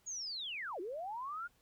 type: linear two-way sweep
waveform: sine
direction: down then up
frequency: 6810 to 332.8 to 1451 Hz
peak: -39 dBFS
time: 0.06-1.48 s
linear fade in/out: 20 ms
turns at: 0.8 s
effects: pink hiss -72 dBFS RMS until 1.61 s